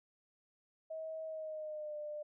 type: tone with pitch glide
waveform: sine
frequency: 638 to 598.7 Hz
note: D#5 to D5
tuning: +43 to +33 cents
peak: -40 dBFS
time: 0.9-2.23 s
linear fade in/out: 10 ms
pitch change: -110 cents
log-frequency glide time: 1.25-1.97 s
effects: none